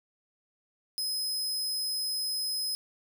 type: tone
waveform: sawtooth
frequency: 5080 Hz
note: D#8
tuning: 35 cents sharp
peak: -27 dBFS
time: 0.98-2.75 s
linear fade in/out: 0 ms
effects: none